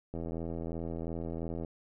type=click train; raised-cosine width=2 ms; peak=-25 dBFS; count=126; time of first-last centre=0.14-1.648 s; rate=82.9 Hz; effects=none